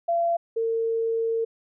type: tone pair in turn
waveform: sine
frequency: 681 / 454.5 Hz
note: F5 / A#4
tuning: -44 / -44 cents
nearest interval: perfect fifth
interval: 700 cents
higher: first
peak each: -20 / -22 dBFS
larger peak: first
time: 0.08-0.37 / 0.56-1.45 s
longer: second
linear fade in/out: 10 ms
effects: none